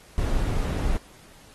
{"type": "noise", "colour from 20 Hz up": "brown", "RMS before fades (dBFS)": -24, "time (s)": [0.18, 0.97], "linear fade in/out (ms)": 0, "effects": ["pink hiss -52 dBFS RMS until 1.54 s", "AAC 32 kbps"]}